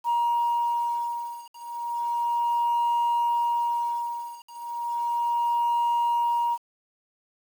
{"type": "beating tone pair", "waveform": "sine", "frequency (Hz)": [946, 946.34], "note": ["A#5", "A#5"], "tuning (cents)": [25, 26], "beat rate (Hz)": 0.34, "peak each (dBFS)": -25, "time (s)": [0.04, 6.58], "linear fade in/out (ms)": 50, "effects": ["tanh soft clip ceiling -18 dBFS", "8-bit"]}